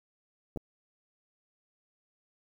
clicks, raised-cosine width 2 ms, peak -24 dBFS, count 2, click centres 0.561 / 0.573 s, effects 9-bit

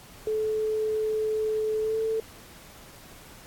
sine tone with pitch glide, 433.3 to 443.4 Hz, A4 to A4, -27 to +13 cents, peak -24 dBFS, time 0.27-2.2 s, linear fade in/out 2 ms, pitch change +40 cents, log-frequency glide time 1.81-1.98 s, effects pink hiss -49 dBFS RMS until 3.46 s + AAC 64 kbps

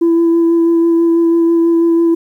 sine tone with vibrato, 334.8 Hz, E4, 27 cents sharp, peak -6 dBFS, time 0.01-2.15 s, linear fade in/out 10 ms, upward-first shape sine, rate 6.1 Hz, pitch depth 13 cents each way, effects tanh soft clip ceiling -6 dBFS + 8-bit

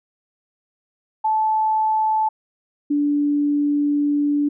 sine tone pair in turn, 871 / 290.7 Hz, A5 / D4, -18 / -18 cents, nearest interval octave + perfect fifth, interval 1900 cents, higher first, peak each -16 dBFS, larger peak neither, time 1.24-2.29 / 2.9-4.49 s, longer second, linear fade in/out 10 ms, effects none

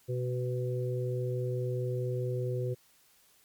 harmonic tone, 124.7 Hz, B2, 17 cents sharp, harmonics 1 / 3 / 4, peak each -31 / -36 / -37 dBFS, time 0.08-2.75 s, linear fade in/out 20 ms, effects white hiss -64 dBFS RMS until 3.44 s + MP3 96 kbps

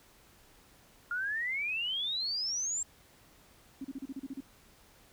sine exponential sweep, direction up, 1396.9 to 7550 Hz, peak -31 dBFS, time 1.11-2.83 s, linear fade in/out 2 ms
sine tone bursts, 270 Hz, C#4, 45 cents flat, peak -36 dBFS, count 9, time 3.81-4.406 s, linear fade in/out 5 ms, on 36 ms, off 34 ms
effects pink hiss -61 dBFS RMS until 5.12 s

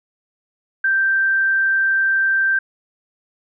sine tone, 1568 Hz, G6, in tune, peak -14 dBFS, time 0.84-2.59 s, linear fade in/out 5 ms, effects none

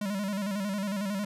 square tone with vibrato, 200 Hz, G3, 35 cents sharp, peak -30 dBFS, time 0.01-1.25 s, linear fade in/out 5 ms, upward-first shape square, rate 11 Hz, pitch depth 71 cents each way, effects resampled to 32000 Hz

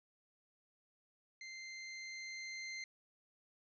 sawtooth tone with level ramp, 2084 Hz, C7, 7 cents flat, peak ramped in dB -44 to -39 dBFS, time 1.41-2.84 s, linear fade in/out 2 ms, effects resampled to 16000 Hz

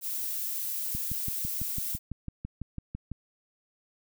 violet noise, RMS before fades -33 dBFS, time 0.01-1.99 s, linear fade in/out 50 ms
click train, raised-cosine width 5 ms, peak -23 dBFS, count 14, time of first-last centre 0.95-3.117 s, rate 6 Hz
effects none

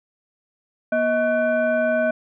sine tone with frequency modulation, 632 Hz, D#5, 27 cents sharp, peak -17 dBFS, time 0.92-2.11 s, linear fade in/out 5 ms, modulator 872 Hz, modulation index 0.82, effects none

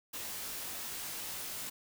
white noise with comb filter, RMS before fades -41 dBFS, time 0.13-1.7 s, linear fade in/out 10 ms, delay 19 ms, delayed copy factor -0.6, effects none

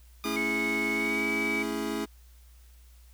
square chord, A major seventh, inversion none, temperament equal, 220 / 277.2 / 329.6 / 415.3 Hz, A3 / C#4 / E4 / G#4, 0 / 0 / 0 / 0 cents, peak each -36 dBFS, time 0.24-2.06 s, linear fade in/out 20 ms
15% pulse tone, 1215 Hz, D#6, 42 cents flat, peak -28 dBFS, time 0.24-0.36 s, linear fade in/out 0 ms
sine tone with pitch glide, 2200 to 2283 Hz, C#7 to D7, -14 to -50 cents, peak -28 dBFS, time 0.36-1.63 s, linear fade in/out 10 ms, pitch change +64 cents, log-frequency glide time 0.92-1.28 s
effects added 60 Hz sine -51 dBFS peak until 3.13 s + white hiss -63 dBFS RMS until 3.13 s

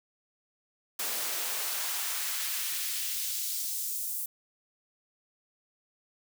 white noise with high-pass filter sweep, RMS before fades -33 dBFS, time 0.99-4.26 s, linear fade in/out 5 ms, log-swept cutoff 280 to 10000 Hz, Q 0.84, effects none

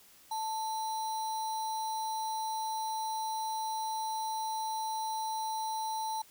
sine tone with sample-and-hold, 880 Hz, A5, in tune, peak -32 dBFS, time 0.31-6.22 s, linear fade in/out 5 ms, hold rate 4900 Hz, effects white hiss -59 dBFS RMS until 6.3 s

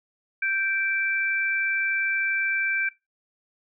sine tone pair together, 1568 / 2335 Hz, G6 / D7, 0 / -11 cents, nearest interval perfect fifth, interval 689 cents, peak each -25 / -26 dBFS, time 0.42-2.89 s, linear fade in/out 5 ms, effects noise-tail reverb RT60 0.2 s tail -18 dB re dry

